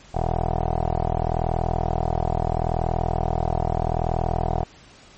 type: tone with low-pass filter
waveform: 15% pulse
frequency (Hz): 40.76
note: E1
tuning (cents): -19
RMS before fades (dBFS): -23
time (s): 0.14-4.64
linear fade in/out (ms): 10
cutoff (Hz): 770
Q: 8.4
effects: pink hiss -49 dBFS RMS until 5.17 s + MP3 32 kbps